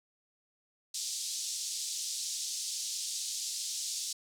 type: band-pass noise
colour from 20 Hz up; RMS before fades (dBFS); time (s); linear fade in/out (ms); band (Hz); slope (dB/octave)
white; -37; 0.94-4.13; 5; 4000 to 8000; 24
effects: none